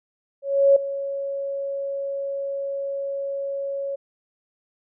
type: tone with ADSR envelope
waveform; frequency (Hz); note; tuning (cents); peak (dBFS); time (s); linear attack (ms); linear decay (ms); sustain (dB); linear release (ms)
sine; 554.4; C#5; 0; -10; 0.42-3.96; 340; 5; -15; 13
effects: none